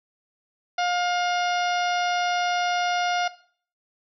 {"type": "harmonic tone", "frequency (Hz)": 710, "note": "F5", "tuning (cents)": 28, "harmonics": [1, 2, 3, 4, 5, 6, 7, 8], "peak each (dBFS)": [-23, -29, -33, -35, -37, -39, -40, -41], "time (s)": [0.78, 3.28], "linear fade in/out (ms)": 5, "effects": ["noise-tail reverb RT60 0.5 s tail -17 dB re dry"]}